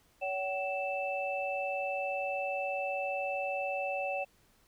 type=tone cluster; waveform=sine; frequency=564 / 760 / 2645 Hz; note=C#5 / F#5 / E7; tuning=+30 / +46 / +5 cents; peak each=-35 / -36 / -37 dBFS; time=0.21-4.25 s; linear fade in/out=20 ms; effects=pink hiss -67 dBFS RMS until 4.67 s